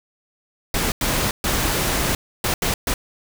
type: noise bursts at uneven times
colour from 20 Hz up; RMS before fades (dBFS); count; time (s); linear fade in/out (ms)
pink; -21; 6; 0.74-0.92 / 1.01-1.31 / 1.44-2.15 / 2.44-2.54 / 2.62-2.74 / 2.87-2.94; 2
effects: none